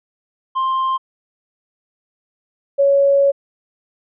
triangle / sine tone pair in turn, 1052 / 557.6 Hz, C6 / C#5, +9 / +10 cents, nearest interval major seventh, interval 1099 cents, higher first, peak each -14 / -10 dBFS, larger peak second, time 0.55-0.98 / 2.78-3.32 s, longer second, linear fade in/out 20 ms, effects resampled to 8000 Hz

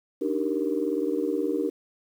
sine chord, Eb major seventh, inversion third, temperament just, 291.7 / 311.1 / 388.9 / 466.7 Hz, D4 / Eb4 / G4 / Bb4, -12 / 0 / -14 / +2 cents, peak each -29 dBFS, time 0.21-1.7 s, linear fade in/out 10 ms, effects tanh soft clip ceiling -13 dBFS + 9-bit

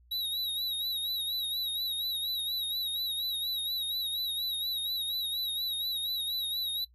square tone with vibrato, 3850 Hz, B7, 45 cents flat, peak -31 dBFS, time 0.11-6.85 s, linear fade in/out 10 ms, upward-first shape sine, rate 4.2 Hz, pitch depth 65 cents each way, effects noise-tail reverb RT60 0.1 s tail -20 dB re dry + added 60 Hz sine -58 dBFS peak until 6.94 s

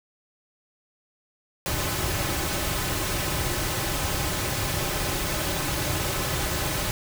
pink noise with comb filter, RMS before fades -27 dBFS, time 1.66-6.91 s, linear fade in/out 0 ms, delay 4.3 ms, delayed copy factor -0.5, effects none

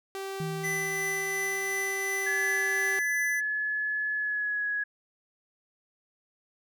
sawtooth tone, 388.6 Hz, G4, 15 cents flat, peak -30 dBFS, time 0.15-2.99 s, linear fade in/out 0 ms
sine tone with exponential decay, 160.2 Hz, E3, 49 cents flat, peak -30 dBFS, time 0.4-2.06 s, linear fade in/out 2 ms, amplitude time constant 360 ms
square tone with tremolo, 2000 Hz, B6, 21 cents sharp, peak -29 dBFS, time 0.63-3.41 s, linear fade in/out 20 ms, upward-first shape triangle, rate 2.8 Hz, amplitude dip 25%
sine tone with pitch glide, 1709 to 1672.9 Hz, G#6 to G#6, +49 to +12 cents, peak -27 dBFS, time 2.26-4.84 s, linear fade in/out 10 ms, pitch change -37 cents, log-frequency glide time 4.15-4.67 s
effects none

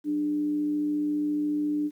sine tone with frequency modulation, 297.6 Hz, D4, 23 cents sharp, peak -24 dBFS, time 0.04-1.91 s, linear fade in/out 50 ms, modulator 113 Hz, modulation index 0.2, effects 10-bit

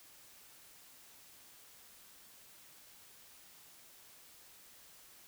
silence, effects white hiss -59 dBFS RMS until 5.27 s

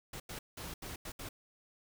pink noise bursts at uneven times, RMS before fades -44 dBFS, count 6, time 0.13-0.2 / 0.29-0.39 / 0.57-0.74 / 0.82-0.96 / 1.05-1.12 / 1.19-1.29 s, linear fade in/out 5 ms, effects none

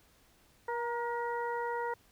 harmonic tone with a mistuned harmonic, 476.5 Hz, A#4, 38 cents sharp, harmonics 1 / 2 / 3 / 4, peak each -36 / -35 / -43 / -44 dBFS, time 0.68-1.94 s, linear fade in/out 5 ms, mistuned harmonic 2, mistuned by -25 cents, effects pink hiss -65 dBFS RMS until 2.11 s

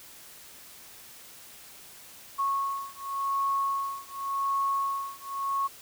sine beating tone pair, 1100 / 1100.89 Hz, C#6 / C#6, -14 / -12 cents, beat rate 0.89 Hz, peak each -30 dBFS, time 2.38-5.68 s, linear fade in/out 20 ms, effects white hiss -49 dBFS RMS until 5.81 s

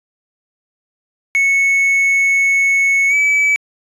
triangle tone with pitch glide, 2206 to 2294 Hz, C#7 to D7, -9 to -41 cents, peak -9 dBFS, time 1.35-3.56 s, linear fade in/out 0 ms, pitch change +68 cents, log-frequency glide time 3.09-3.14 s, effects resampled to 24000 Hz

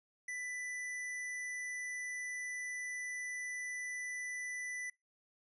square tone, 1988 Hz, B6, 11 cents sharp, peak -40 dBFS, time 0.28-4.9 s, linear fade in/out 5 ms, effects noise-tail reverb RT60 0.2 s tail -25 dB re dry + resampled to 24000 Hz

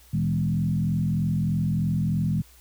sine tone with frequency modulation, 160 Hz, D#3, 49 cents sharp, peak -21 dBFS, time 0.13-2.42 s, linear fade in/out 10 ms, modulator 43.2 Hz, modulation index 1.2, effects added 60 Hz sine -53 dBFS peak until 2.6 s + white hiss -55 dBFS RMS until 2.6 s

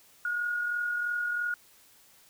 sine tone with amplitude modulation, 1440 Hz, F#6, 47 cents flat, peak -26 dBFS, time 0.25-1.54 s, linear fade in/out 2 ms, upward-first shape sine, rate 43 Hz, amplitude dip 40%, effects white hiss -59 dBFS RMS until 2.29 s

